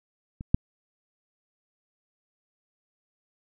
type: clicks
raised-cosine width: 5 ms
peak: -24 / -6 dBFS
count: 2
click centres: 0.409 / 0.545 s
effects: none